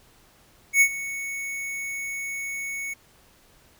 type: tone with ADSR envelope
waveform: square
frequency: 2217 Hz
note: C#7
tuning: in tune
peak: -13 dBFS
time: 0.73-2.94 s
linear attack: 80 ms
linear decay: 72 ms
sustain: -17 dB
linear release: 11 ms
effects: pink hiss -57 dBFS RMS until 3.79 s